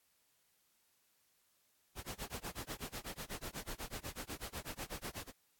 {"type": "noise with tremolo", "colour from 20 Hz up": "pink", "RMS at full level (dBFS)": -42, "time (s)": [1.95, 5.32], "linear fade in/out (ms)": 50, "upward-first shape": "sine", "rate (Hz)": 8.1, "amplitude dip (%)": 100, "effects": ["white hiss -75 dBFS RMS until 5.59 s", "AAC 64 kbps"]}